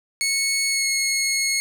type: tone with pitch glide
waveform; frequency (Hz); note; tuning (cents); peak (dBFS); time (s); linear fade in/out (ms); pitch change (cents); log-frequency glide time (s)
15% pulse; 2201 to 2174; C#7 to C#7; -13 to -34; -13; 0.21-1.6; 0; -21; 0.68-0.87
effects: none